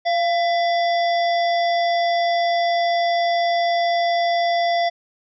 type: harmonic tone with a mistuned harmonic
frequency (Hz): 689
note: F5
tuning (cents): -24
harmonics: 1 / 3 / 5 / 7 / 8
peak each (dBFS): -17 / -27 / -31 / -34 / -35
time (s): 0.05-4.9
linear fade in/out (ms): 20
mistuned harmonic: 3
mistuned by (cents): -58
effects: none